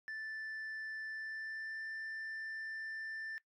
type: tone with pitch glide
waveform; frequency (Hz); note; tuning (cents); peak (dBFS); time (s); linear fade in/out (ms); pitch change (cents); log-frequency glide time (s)
sine; 1760 to 1776.3; A6 to A6; 0 to +16; -38; 0.08-3.38; 0; +16; 1.07-1.86
effects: noise-tail reverb RT60 0.1 s tail -22 dB re dry + tanh soft clip ceiling -40 dBFS